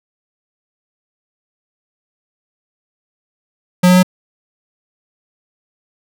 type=tone with pitch steps; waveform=square; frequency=180 / 181.67 / 183.36 Hz; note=F#3 / F#3 / F#3; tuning=-47 / -31 / -15 cents; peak=-7 dBFS; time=3.83-4.031 s; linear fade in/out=10 ms; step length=67 ms; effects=none